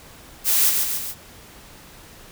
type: noise with echo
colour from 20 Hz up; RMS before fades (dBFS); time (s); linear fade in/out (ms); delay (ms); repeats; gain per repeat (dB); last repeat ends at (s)
blue; -18; 0.44-0.73; 50; 140; 3; -4; 1.15
effects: pink hiss -45 dBFS RMS until 2.31 s